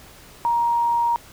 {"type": "tone", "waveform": "sine", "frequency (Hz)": 941, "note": "A#5", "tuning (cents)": 16, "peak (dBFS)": -17, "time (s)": [0.45, 1.16], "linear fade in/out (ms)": 0, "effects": ["pink hiss -46 dBFS RMS until 1.32 s"]}